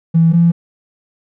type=tone pair in turn; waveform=triangle; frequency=164.81 / 169.54 Hz; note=E3 / E3; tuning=0 / +49 cents; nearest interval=unison; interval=49 cents; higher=second; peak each=-3 dBFS; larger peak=neither; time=0.14-0.33 / 0.33-0.52 s; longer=neither; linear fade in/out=20 ms; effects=tanh soft clip ceiling -5 dBFS